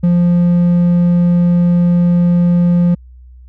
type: tone with hard clipping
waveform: sine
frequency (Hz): 174.61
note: F3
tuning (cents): 0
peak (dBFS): -9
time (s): 0.03-2.95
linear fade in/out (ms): 10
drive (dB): 3
effects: added 62 Hz sine -35 dBFS peak until 3.48 s